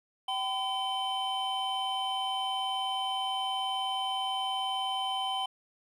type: tone cluster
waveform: triangle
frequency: 771 / 1010 / 3070 Hz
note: G5 / B5 / G7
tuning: -29 / +39 / -37 cents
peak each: -31 / -35 / -32 dBFS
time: 0.28-5.46 s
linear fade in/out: 5 ms
effects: none